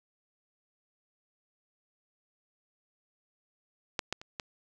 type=clicks; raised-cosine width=0.2 ms; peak=-12 / -14 / -28 / -18 dBFS; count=4; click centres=3.992 / 4.126 / 4.215 / 4.398 s; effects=8-bit